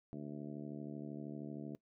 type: harmonic tone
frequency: 72.9 Hz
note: D2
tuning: 12 cents flat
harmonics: 2 / 3 / 4 / 5 / 6 / 7 / 8 / 9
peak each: -48 / -47 / -47 / -52 / -58 / -61 / -64 / -56 dBFS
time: 0.13-1.75 s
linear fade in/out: 0 ms
effects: noise-tail reverb RT60 0.1 s tail -20 dB re dry